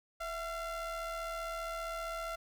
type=ring-modulated tone; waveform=square; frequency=349.2 Hz; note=F4; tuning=in tune; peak=-35 dBFS; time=0.2-2.36 s; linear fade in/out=10 ms; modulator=1010 Hz; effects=none